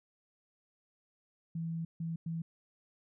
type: tone bursts at uneven times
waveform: sine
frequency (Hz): 164.81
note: E3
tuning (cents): 0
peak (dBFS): -34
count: 3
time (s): 1.55-1.85 / 2-2.16 / 2.26-2.42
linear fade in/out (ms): 5
effects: none